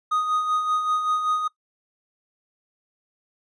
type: tone with tremolo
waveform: triangle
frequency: 1244.5 Hz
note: D#6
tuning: in tune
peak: -17 dBFS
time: 0.11-1.48 s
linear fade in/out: 10 ms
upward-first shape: sine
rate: 5.2 Hz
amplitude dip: 50%
effects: noise-tail reverb RT60 0.1 s tail -20 dB re dry + resampled to 24000 Hz